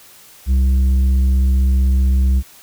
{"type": "tone with tanh clipping", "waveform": "sine", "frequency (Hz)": 65.41, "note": "C2", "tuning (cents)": 0, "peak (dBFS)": -12, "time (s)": [0.46, 2.43], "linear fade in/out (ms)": 50, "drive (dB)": 6, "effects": ["white hiss -44 dBFS RMS until 2.62 s"]}